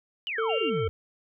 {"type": "exponential sweep", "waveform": "sine", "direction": "down", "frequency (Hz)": [3095, 79.1], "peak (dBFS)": -29, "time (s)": [0.27, 0.89], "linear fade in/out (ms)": 0}
{"type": "harmonic tone", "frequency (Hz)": 447.5, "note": "A4", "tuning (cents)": 29, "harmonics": [1, 3, 5, 7], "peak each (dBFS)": [-26, -36, -41, -43], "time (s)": [0.38, 0.88], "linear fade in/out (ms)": 5}
{"type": "tone", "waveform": "sine", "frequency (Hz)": 2794, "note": "F7", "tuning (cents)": 0, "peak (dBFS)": -30, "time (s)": [0.49, 0.7], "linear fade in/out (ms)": 10}
{"effects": []}